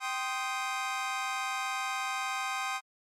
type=chord; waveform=25% pulse; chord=C minor; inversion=second; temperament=equal with one note detuned; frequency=780.4 / 1046.5 / 1244.5 Hz; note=G5 / C6 / Eb6; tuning=-8 / 0 / 0 cents; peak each=-32 dBFS; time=0-2.81 s; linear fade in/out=50 ms; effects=low-pass 9000 Hz 12 dB/octave + MP3 96 kbps